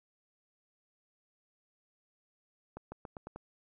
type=accelerating click train; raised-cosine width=1 ms; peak=-29 dBFS; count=6; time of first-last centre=2.77-3.36 s; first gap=150 ms; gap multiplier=0.88; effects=none